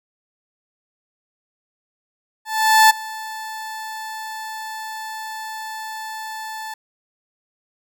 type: tone with ADSR envelope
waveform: 30% pulse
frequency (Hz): 877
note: A5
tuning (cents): -6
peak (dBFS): -5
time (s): 2.45-6.74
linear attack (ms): 450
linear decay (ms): 14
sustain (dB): -21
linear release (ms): 4
effects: none